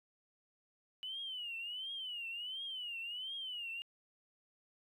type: tone with vibrato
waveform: triangle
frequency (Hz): 2960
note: F#7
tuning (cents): 0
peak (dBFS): -37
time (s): 1.03-3.82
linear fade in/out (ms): 0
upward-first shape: triangle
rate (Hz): 1.4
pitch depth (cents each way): 180
effects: tanh soft clip ceiling -38 dBFS